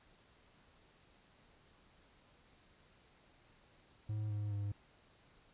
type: tone with pitch steps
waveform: triangle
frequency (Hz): 106.8 / 104.24 / 101.74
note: G#2 / G#2 / G#2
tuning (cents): +49 / +7 / -35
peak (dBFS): -34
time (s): 4.09-4.72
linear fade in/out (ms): 5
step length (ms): 210
effects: pink hiss -67 dBFS RMS until 5.53 s + resampled to 8000 Hz